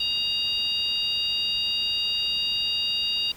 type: harmonic tone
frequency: 940 Hz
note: A#5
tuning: 14 cents sharp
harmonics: 3 / 4 / 5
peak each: -26 / -28 / -30 dBFS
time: 0-3.32 s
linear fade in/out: 5 ms
effects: pink hiss -47 dBFS RMS until 3.36 s